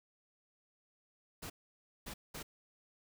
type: noise bursts at uneven times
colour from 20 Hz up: pink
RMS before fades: -45 dBFS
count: 3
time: 1.42-1.5 / 2.06-2.14 / 2.34-2.43 s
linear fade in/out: 10 ms
effects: none